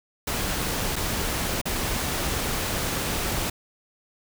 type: noise with dropouts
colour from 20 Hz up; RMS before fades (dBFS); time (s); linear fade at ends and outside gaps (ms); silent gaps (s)
pink; -27; 0.27-3.5; 5; 0.958-0.962 / 1.615-1.655
effects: none